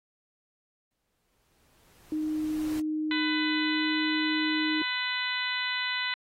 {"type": "noise with exponential growth", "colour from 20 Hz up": "pink", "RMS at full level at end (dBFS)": -42, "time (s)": [0.91, 2.8], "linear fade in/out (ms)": 1, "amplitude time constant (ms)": 410}
{"type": "tone with pitch glide", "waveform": "sine", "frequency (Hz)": [308.7, 310.5], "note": ["D#4", "D#4"], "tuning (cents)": [-14, -3], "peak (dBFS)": -27, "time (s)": [2.12, 4.82], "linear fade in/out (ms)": 2, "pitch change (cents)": 11, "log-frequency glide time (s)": [3.62, 3.85]}
{"type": "harmonic tone", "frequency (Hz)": 500, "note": "B4", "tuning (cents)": 21, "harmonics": [2, 3, 4, 5, 6, 7, 8], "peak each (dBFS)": [-38, -35, -32, -38, -37, -38, -36], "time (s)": [3.11, 6.14], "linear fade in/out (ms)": 2}
{"effects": ["AAC 48 kbps"]}